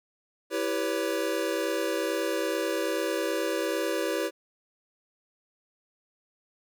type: chord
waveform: square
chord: C# half-diminished seventh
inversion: first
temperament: equal with one note detuned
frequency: 329.6 / 392 / 493.9 / 563.1 Hz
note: E4 / G4 / B4 / C#5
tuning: 0 / 0 / 0 / +27 cents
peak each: -33 dBFS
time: 0.5-4.31 s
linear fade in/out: 50 ms
effects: none